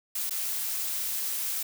blue noise with dropouts, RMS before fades -31 dBFS, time 0.15-1.63 s, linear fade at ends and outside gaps 5 ms, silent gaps 0.296-0.307 s, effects none

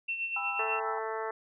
sine tone with tremolo, 2700 Hz, E7, 41 cents sharp, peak -29 dBFS, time 0.08-0.8 s, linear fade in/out 10 ms, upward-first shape sine, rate 8.2 Hz, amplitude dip 55%
sine chord, E minor, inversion first, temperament equal with one note detuned, 801.9 / 987.8 / 1318.5 Hz, G5 / B5 / E6, +39 / 0 / 0 cents, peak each -37 / -41 / -37 dBFS, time 0.36-0.99 s, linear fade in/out 5 ms
harmonic tone, 221 Hz, A3, 8 cents sharp, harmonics 2 / 3 / 4 / 5 / 6 / 7 / 8 / 9, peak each -36 / -41 / -38 / -42 / -41 / -48 / -44 / -49 dBFS, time 0.59-1.31 s, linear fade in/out 5 ms
effects none

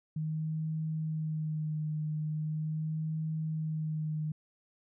sine tone with vibrato, 155.6 Hz, D#3, in tune, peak -31 dBFS, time 0.16-4.32 s, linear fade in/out 5 ms, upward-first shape sine, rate 0.4 Hz, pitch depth 24 cents each way, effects none

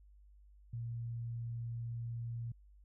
sine tone, 117 Hz, A#2, 7 cents sharp, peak -38 dBFS, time 0.73-2.52 s, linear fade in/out 5 ms, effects added 50 Hz sine -58 dBFS peak until 2.84 s

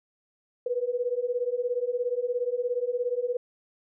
sine beating tone pair, 480 / 497 Hz, B4 / B4, -49 / +11 cents, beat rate 17 Hz, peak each -29 / -28 dBFS, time 0.66-3.37 s, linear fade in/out 5 ms, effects none

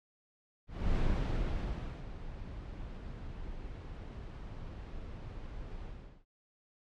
brown noise with ADSR envelope, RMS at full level -29 dBFS, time 0.67-6.25 s, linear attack 290 ms, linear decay 1100 ms, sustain -14 dB, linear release 410 ms, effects low-pass 4000 Hz 12 dB/octave + MP3 64 kbps

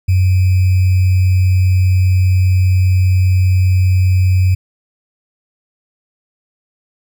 sine tone with sample-and-hold, 92.5 Hz, F#2, in tune, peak -8 dBFS, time 0.08-4.55 s, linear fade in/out 10 ms, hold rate 2450 Hz, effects none

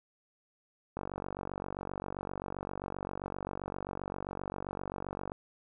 click train, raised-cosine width 1 ms, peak -23 dBFS, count 208, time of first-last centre 0.97-5.319 s, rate 47.6 Hz, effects none

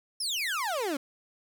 30% pulse exponential sweep, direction down, 5540 to 261.6 Hz, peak -26 dBFS, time 0.2-0.97 s, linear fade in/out 5 ms, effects none

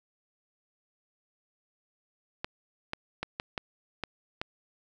clicks, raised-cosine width 0.3 ms, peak -16 dBFS, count 7, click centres 2.445 / 2.934 / 3.23 / 3.399 / 3.578 / 4.037 / 4.415 s, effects none

